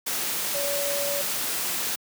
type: tone in noise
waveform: sine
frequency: 569 Hz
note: C#5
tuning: 45 cents sharp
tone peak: -28 dBFS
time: 0.54-1.22 s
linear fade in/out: 10 ms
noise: white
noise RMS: -28 dBFS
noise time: 0.06-1.96 s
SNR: -3 dB
effects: high-pass 150 Hz 12 dB/octave